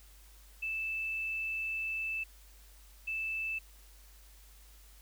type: tone bursts at uneven times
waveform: sine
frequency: 2637 Hz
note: E7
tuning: in tune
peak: -33 dBFS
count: 2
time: 0.62-2.24 / 3.07-3.59 s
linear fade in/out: 10 ms
effects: added 50 Hz sine -55 dBFS peak until 5.01 s + white hiss -61 dBFS RMS until 5.01 s